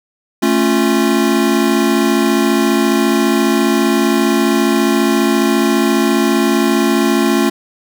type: chord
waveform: square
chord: A augmented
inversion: none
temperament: equal with one note detuned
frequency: 220 / 274.8 / 349.2 Hz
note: A3 / C#4 / E#4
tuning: 0 / -15 / 0 cents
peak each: -16 dBFS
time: 0.42-7.5 s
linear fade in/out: 10 ms
effects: none